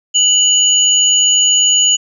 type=tone pair together; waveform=sine; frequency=2959 / 6826 Hz; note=F#7 / G#8; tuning=-1 / +47 cents; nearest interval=octave + major second; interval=1448 cents; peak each=-11 dBFS; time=0.14-1.97 s; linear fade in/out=20 ms; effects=none